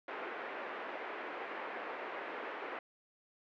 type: band-pass noise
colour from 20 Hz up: pink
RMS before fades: -43 dBFS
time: 0.08-2.79 s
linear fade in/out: 2 ms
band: 360 to 2300 Hz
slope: 24 dB/octave
effects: none